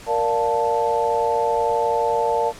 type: chord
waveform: sine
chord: Bb major seventh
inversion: none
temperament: equal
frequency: 466.2 / 587.3 / 698.5 / 880 Hz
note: Bb4 / D5 / F5 / A5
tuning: 0 / 0 / 0 / 0 cents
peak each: -22 / -25 / -26 / -21 dBFS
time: 0.06-2.53 s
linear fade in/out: 50 ms
effects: pink hiss -41 dBFS RMS until 2.59 s + low-pass 10000 Hz 12 dB/octave